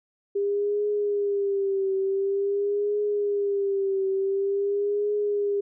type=tone with vibrato; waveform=sine; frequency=400 Hz; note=G4; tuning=35 cents sharp; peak=-22 dBFS; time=0.35-5.61 s; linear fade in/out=10 ms; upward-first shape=triangle; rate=0.47 Hz; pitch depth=70 cents each way; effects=none